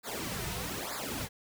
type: noise with flanger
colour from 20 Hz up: pink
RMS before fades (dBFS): -37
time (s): 0.03-1.29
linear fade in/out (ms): 50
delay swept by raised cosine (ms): 0.33 to 3.73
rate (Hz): 1.1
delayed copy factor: -0.95
effects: none